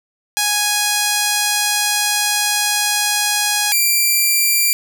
5% pulse tone pair in turn, 830 / 2357 Hz, G#5 / D7, -1 / +6 cents, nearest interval octave + tritone, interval 1807 cents, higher second, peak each -3 dBFS, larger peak neither, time 0.37-3.72 / 3.72-4.73 s, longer first, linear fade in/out 0 ms, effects none

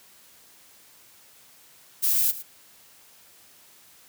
violet noise with echo, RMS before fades -22 dBFS, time 2.02-2.32 s, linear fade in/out 20 ms, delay 110 ms, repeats 1, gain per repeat -15 dB, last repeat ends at 2.43 s, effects white hiss -54 dBFS RMS until 4.08 s + high-pass 60 Hz 12 dB/octave

